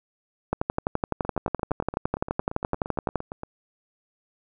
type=two click trains; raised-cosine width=1 ms; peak=-9 / -19 dBFS; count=32 / 20; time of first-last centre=0.53-3.157 / 1.25-3.434 s; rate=11.8 / 8.7 Hz; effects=none